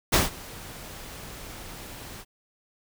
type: noise with ADSR envelope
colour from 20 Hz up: pink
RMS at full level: -18 dBFS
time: 0.12-2.25 s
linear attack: 19 ms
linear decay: 160 ms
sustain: -23 dB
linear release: 46 ms
effects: none